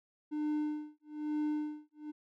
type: tone with tremolo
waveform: triangle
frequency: 301.3 Hz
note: D4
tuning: 44 cents sharp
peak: -28 dBFS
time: 0.31-2.12 s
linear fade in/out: 20 ms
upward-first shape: sine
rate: 1.1 Hz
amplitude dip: 100%
effects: none